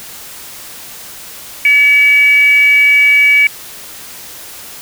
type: tone with frequency modulation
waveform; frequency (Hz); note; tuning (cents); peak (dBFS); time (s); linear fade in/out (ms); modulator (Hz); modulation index
sine; 2278; C#7; +47; -5; 1.65-3.47; 2; 553; 0.26
effects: white hiss -31 dBFS RMS until 4.81 s

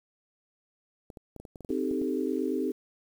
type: clicks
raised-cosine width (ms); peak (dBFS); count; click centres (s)
2; -30; 11; 1.102 / 1.172 / 1.363 / 1.4 / 1.452 / 1.558 / 1.607 / 1.648 / 1.704 / 1.912 / 2.016
type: chord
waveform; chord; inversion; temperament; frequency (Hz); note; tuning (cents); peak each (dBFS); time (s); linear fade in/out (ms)
sine; A half-diminished seventh; first; equal; 261.6 / 311.1 / 392 / 440; C4 / Eb4 / G4 / A4; 0 / 0 / 0 / 0; -31 / -32 / -32 / -35; 1.69-2.72; 10
effects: 9-bit

